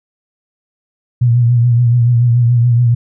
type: tone with vibrato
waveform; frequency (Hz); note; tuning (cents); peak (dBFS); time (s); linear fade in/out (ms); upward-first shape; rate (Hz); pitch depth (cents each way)
sine; 120; B2; -49; -7; 1.21-2.95; 10; triangle; 7; 60
effects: none